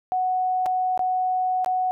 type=tone with dropouts; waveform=sine; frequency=740 Hz; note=F#5; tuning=in tune; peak=-20 dBFS; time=0.12-1.91 s; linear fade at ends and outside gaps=0 ms; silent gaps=0.659-0.663 / 0.976-0.993 / 1.646-1.661 s; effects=none